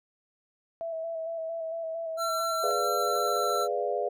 sine tone with vibrato, 656 Hz, E5, 9 cents flat, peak -31 dBFS, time 0.81-2.71 s, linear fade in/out 0 ms, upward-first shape square, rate 4.4 Hz, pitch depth 23 cents each way
square tone with pitch glide, 1352 to 1341.1 Hz, E6 to E6, +43 to +29 cents, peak -29 dBFS, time 2.17-3.68 s, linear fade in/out 50 ms, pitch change -14 cents, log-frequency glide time 2.8-3.53 s
sine chord, G# diminished seventh, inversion none, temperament equal, 415.3 / 493.9 / 587.3 / 698.5 Hz, G#4 / B4 / D5 / F5, 0 / 0 / 0 / 0 cents, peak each -32 dBFS, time 2.63-4.09 s, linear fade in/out 10 ms
effects none

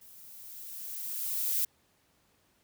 violet noise with level ramp, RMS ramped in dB -54 to -28 dBFS, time 0.01-1.65 s, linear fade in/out 5 ms, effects pink hiss -69 dBFS RMS until 2.63 s + high-pass 60 Hz 12 dB/octave

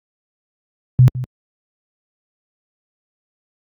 sine tone with echo, 126.5 Hz, B2, 42 cents sharp, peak -5 dBFS, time 0.99-1.08 s, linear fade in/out 0 ms, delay 160 ms, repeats 1, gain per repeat -15 dB, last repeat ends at 1.24 s, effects high-pass 60 Hz 12 dB/octave + Opus 48 kbps

